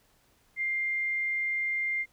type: tone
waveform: sine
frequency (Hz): 2100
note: C7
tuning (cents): +6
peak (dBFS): -27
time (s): 0.56-2.06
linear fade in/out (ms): 50
effects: pink hiss -66 dBFS RMS until 2.12 s